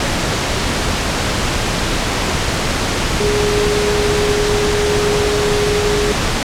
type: tone in noise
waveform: sine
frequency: 415.3 Hz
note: G#4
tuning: in tune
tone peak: -15 dBFS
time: 3.2-6.12 s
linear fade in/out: 2 ms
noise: pink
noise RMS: -17 dBFS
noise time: 0-6.43 s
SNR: -1 dB
effects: low-pass 7000 Hz 12 dB/octave